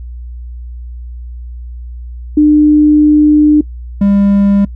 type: tone pair in turn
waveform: sine / triangle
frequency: 300 / 200.2 Hz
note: D4 / G3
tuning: +37 / +37 cents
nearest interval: perfect fifth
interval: 700 cents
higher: first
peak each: -3 / -4 dBFS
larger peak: first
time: 2.37-3.61 / 4.01-4.65 s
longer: first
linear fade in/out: 5 ms
effects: noise-tail reverb RT60 0.1 s tail -22 dB re dry + added 60 Hz sine -23 dBFS peak until 4.75 s